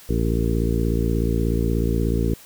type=harmonic tone with a mistuned harmonic; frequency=56.6 Hz; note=A1; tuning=50 cents sharp; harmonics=1 / 2 / 3 / 4 / 5 / 6 / 7 / 8; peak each=-22 / -25 / -27 / -28 / -29 / -30 / -30 / -31 dBFS; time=0.09-2.34 s; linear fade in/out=5 ms; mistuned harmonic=8; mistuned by=+30 cents; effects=white hiss -46 dBFS RMS until 2.45 s